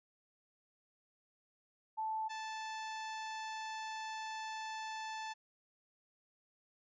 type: tone pair in turn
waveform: sine / sawtooth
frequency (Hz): 877 / 877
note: A5 / A5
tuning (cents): -6 / -6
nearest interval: unison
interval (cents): 0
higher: neither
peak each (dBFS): -35 / -37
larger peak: first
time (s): 1.97-2.29 / 2.29-5.34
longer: second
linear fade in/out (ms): 20
effects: resampled to 16000 Hz